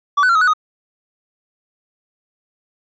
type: tone with pitch steps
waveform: triangle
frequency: 1150 / 1499 / 1371 / 1271 / 1475 / 1249 Hz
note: D6 / F#6 / F6 / D#6 / F#6 / D#6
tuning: -37 / +22 / -32 / +36 / -6 / +6 cents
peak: -9 dBFS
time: 0.17-0.536 s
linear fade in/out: 10 ms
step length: 61 ms
effects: resampled to 16000 Hz